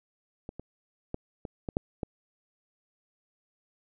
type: clicks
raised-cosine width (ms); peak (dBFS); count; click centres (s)
2; -25 / -26 / -19 / -23 / -20 / -13 / -18; 7; 0.491 / 0.596 / 1.144 / 1.452 / 1.688 / 1.769 / 2.032
effects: none